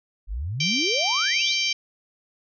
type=exponential sweep; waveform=sine; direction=up; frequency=42.79 to 4699 Hz; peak=-26 dBFS; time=0.27-1.56 s; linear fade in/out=50 ms
type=harmonic tone; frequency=781 Hz; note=G5; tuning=7 cents flat; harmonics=3 / 4 / 5 / 6 / 7 / 8; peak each=-26 / -26 / -33 / -29 / -30 / -33 dBFS; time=0.6-1.73 s; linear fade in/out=5 ms
effects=none